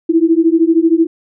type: beating tone pair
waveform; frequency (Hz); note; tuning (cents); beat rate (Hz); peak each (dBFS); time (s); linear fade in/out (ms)
sine; 322.4 / 335.4; E4 / E4; -38 / +30; 13; -11; 0.09-1.07; 10
effects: none